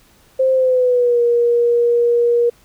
sine tone with pitch glide, 524 to 475 Hz, C5 to A#4, +2 to +33 cents, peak -11 dBFS, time 0.39-2.5 s, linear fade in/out 10 ms, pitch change -169 cents, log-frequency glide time 0.53-1.21 s, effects pink hiss -52 dBFS RMS until 2.64 s

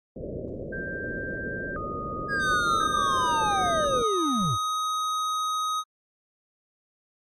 white low-pass noise, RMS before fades -35 dBFS, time 0.16-4.03 s, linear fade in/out 5 ms, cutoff 610 Hz, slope 96 dB/octave
sine tone with vibrato, 1396.9 Hz, F6, in tune, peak -33 dBFS, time 0.72-4.09 s, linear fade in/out 10 ms, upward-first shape square, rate 0.48 Hz, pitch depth 210 cents each way
triangle linear sweep, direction down, 1661.2 to 82.41 Hz, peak -23 dBFS, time 2.28-4.58 s, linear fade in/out 50 ms
square tone with pitch glide, 1232 to 1257.2 Hz, D#6 to D#6, -17 to +18 cents, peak -26 dBFS, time 2.39-5.84 s, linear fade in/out 50 ms, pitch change +35 cents, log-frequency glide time 2.9-4.77 s
effects low-pass 8000 Hz 12 dB/octave + Opus 32 kbps

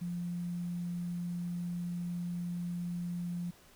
sine tone with quantisation, 174.61 Hz, F3, in tune, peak -34 dBFS, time 0.01-3.51 s, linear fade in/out 10 ms, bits 10, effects pink hiss -60 dBFS RMS until 3.75 s

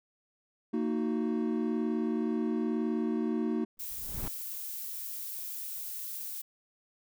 triangle chord, D# minor, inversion second, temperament equal with one note detuned, 229.2 / 311.1 / 370 Hz, A#3 / D#4 / F#4, -29 / 0 / 0 cents, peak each -29 / -31 / -33 dBFS, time 0.73-3.65 s, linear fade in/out 10 ms
brown noise with exponential growth, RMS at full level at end -31 dBFS, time 3.77-4.28 s, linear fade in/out 2 ms, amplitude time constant 110 ms
violet noise, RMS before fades -39 dBFS, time 3.79-6.42 s, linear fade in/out 10 ms
effects none

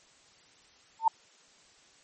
sine tone with exponential growth, 897 Hz, A5, 33 cents sharp, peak -15 dBFS, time 0.99-1.08 s, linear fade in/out 5 ms, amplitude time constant 19 ms, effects white hiss -60 dBFS RMS until 2.03 s + MP3 32 kbps

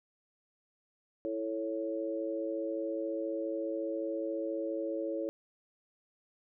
sine chord, A major, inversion second, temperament equal, 329.6 / 440 / 554.4 Hz, E4 / A4 / C#5, 0 / 0 / 0 cents, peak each -36 / -39 / -36 dBFS, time 1.25-5.29 s, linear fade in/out 0 ms, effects none

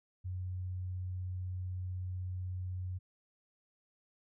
sine tone, 91.6 Hz, F#2, 17 cents flat, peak -36 dBFS, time 0.24-2.99 s, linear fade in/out 20 ms, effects none

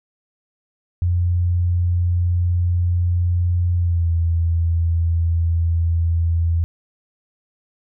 sine tone with pitch glide, 87.9 to 83.64 Hz, F2 to E2, +12 to +26 cents, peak -15 dBFS, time 1.02-6.64 s, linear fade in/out 0 ms, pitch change -86 cents, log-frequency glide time 3.76-4.1 s, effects none

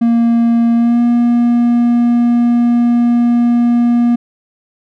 triangle tone with pitch glide, 233.1 to 238.5 Hz, A#3 to A#3, 0 to +40 cents, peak -6 dBFS, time 0.01-4.16 s, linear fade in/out 10 ms, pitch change +40 cents, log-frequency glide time 0.75-1.01 s, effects none

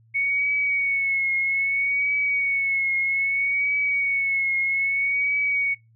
sine tone with vibrato, 2217 Hz, C#7, in tune, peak -20 dBFS, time 0.14-5.75 s, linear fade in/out 20 ms, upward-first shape triangle, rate 0.62 Hz, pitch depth 51 cents each way, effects noise-tail reverb RT60 0.2 s tail -23 dB re dry + added 113 Hz sine -54 dBFS peak until 5.95 s

